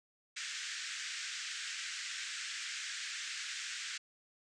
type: band-pass noise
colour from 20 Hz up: pink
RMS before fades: -42 dBFS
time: 0.36-3.98 s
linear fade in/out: 10 ms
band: 1500 to 7900 Hz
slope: 48 dB/octave
effects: resampled to 22050 Hz